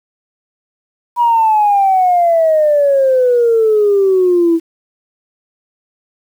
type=exponential sweep; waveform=sine; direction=down; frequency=971 to 326.1 Hz; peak=-7 dBFS; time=1.16-4.6 s; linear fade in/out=50 ms; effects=tanh soft clip ceiling -3 dBFS + 7-bit